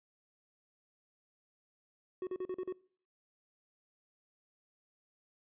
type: tone bursts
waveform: triangle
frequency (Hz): 369.4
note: F#4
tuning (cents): -3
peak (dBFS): -33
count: 6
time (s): 2.22-2.725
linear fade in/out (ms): 2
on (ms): 50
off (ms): 41
effects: noise-tail reverb RT60 0.5 s tail -23 dB re dry + resampled to 8000 Hz